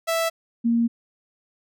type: tone pair in turn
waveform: sawtooth / sine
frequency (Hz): 659.3 / 233.1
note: E5 / A#3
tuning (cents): 0 / 0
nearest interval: octave + tritone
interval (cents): 1800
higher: first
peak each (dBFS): -17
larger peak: neither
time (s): 0.07-0.3 / 0.64-0.88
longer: second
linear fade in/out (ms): 20
effects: none